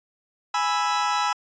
40% pulse chord, E major, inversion first, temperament equal, 830.6 / 987.8 / 1318.5 Hz, G#5 / B5 / E6, 0 / 0 / 0 cents, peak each -25 dBFS, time 0.54-1.33 s, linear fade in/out 5 ms, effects resampled to 16000 Hz

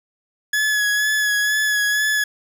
40% pulse tone with vibrato, 1695 Hz, G#6, 35 cents sharp, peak -16 dBFS, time 0.53-2.24 s, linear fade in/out 5 ms, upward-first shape sine, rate 2.1 Hz, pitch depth 26 cents each way, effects none

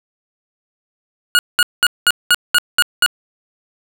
25% pulse tone bursts, 1444 Hz, F#6, 43 cents flat, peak -5 dBFS, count 8, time 1.35-3.062 s, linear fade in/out 0 ms, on 39 ms, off 200 ms, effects none

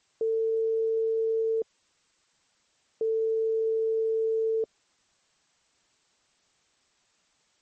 sine tone pair in turn, 447.5 / 445.5 Hz, A4 / A4, +29 / +22 cents, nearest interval unison, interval 7 cents, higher first, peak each -23 dBFS, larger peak neither, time 0.21-1.62 / 3.01-4.64 s, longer second, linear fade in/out 2 ms, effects white hiss -68 dBFS RMS until 7.61 s + MP3 32 kbps

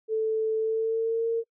sine tone with pitch glide, 440 to 458.2 Hz, A4 to A#4, 0 to -30 cents, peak -23 dBFS, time 0.08-1.44 s, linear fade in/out 50 ms, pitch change +70 cents, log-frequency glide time 0.57-1.28 s, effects noise-tail reverb RT60 0.1 s tail -25 dB re dry

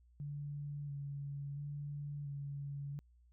sine tone with vibrato, 143.1 Hz, D3, 45 cents flat, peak -40 dBFS, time 0.2-2.99 s, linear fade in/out 0 ms, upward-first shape square, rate 0.73 Hz, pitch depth 20 cents each way, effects added 60 Hz sine -63 dBFS peak until 3.32 s

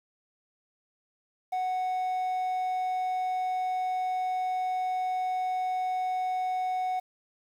triangle tone with quantisation, 740 Hz, F#5, in tune, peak -25 dBFS, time 1.52-7 s, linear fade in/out 10 ms, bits 9, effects none

